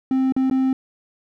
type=tone with dropouts; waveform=triangle; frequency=262.8 Hz; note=C4; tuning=8 cents sharp; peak=-14 dBFS; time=0.11-0.73 s; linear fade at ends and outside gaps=2 ms; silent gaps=0.323-0.364 / 0.499-0.511 s; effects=none